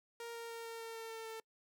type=tone with pitch steps; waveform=sawtooth; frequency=466.6 / 463.6 / 460.7 / 457.8 / 454.9 / 452 / 449.1 / 446.3 Hz; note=A#4 / A#4 / A#4 / A#4 / A#4 / A4 / A4 / A4; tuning=+2 / -10 / -20 / -31 / -42 / +47 / +35 / +25 cents; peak=-40 dBFS; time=0.2-1.4 s; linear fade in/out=2 ms; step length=150 ms; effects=noise-tail reverb RT60 0.1 s tail -25 dB re dry